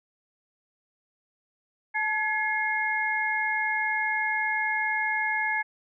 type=tone cluster; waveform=sine; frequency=869 / 1691 / 2146 Hz; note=A5 / G#6 / C7; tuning=-22 / +31 / +43 cents; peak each=-30 / -28 / -28 dBFS; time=1.94-5.63 s; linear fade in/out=20 ms; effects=none